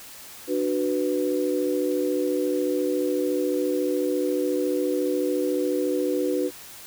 sine chord, B minor, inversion first, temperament just, 296.3 / 370.4 / 493.9 Hz, D4 / F#4 / B4, +15 / +2 / 0 cents, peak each -26 dBFS, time 0.47-6.51 s, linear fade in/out 50 ms, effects white hiss -43 dBFS RMS until 6.86 s

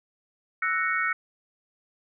sine chord, F# dominant seventh, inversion third, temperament equal, 1318.5 / 1480 / 1864.7 / 2217 Hz, E6 / F#6 / A#6 / C#7, 0 / 0 / 0 / 0 cents, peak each -29 dBFS, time 0.62-1.13 s, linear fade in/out 5 ms, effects none

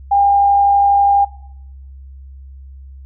sine tone with amplitude modulation, 803 Hz, G5, 41 cents sharp, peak -8 dBFS, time 0.11-1.25 s, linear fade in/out 10 ms, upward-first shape sine, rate 52.2 Hz, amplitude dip 25%, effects noise-tail reverb RT60 0.8 s tail -20 dB re dry + added 67 Hz sine -33 dBFS peak until 3.05 s

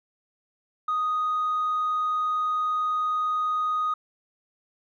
triangle tone with tanh clipping, 1244.5 Hz, D#6, in tune, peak -23 dBFS, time 0.88-3.94 s, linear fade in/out 5 ms, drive 5 dB, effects none

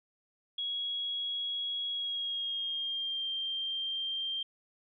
sine tone with pitch glide, 3322 to 3172 Hz, G#7 to G7, 0 to +20 cents, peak -32 dBFS, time 0.58-4.43 s, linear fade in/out 5 ms, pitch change -80 cents, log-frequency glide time 1.9-3.28 s, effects none

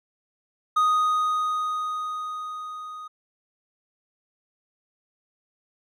triangle tone with level ramp, 1244.5 Hz, D#6, in tune, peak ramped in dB -15 to -34 dBFS, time 0.76-3.08 s, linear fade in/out 10 ms, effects none

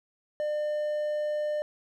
triangle tone, 600 Hz, D5, 37 cents sharp, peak -25 dBFS, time 0.4-1.62 s, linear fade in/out 0 ms, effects none

